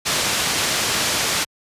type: low-pass noise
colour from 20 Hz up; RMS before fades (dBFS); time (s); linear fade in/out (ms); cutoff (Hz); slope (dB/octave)
white; -21; 0.05-1.45; 20; 6500; 12
effects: high-pass 60 Hz 12 dB/octave + resampled to 32000 Hz